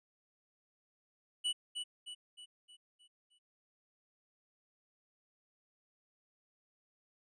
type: tone with echo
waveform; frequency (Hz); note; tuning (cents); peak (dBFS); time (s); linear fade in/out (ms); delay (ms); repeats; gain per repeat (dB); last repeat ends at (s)
square; 2954; F#7; -3; -32; 1.44-1.53; 20; 310; 6; -6; 3.39
effects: resampled to 22050 Hz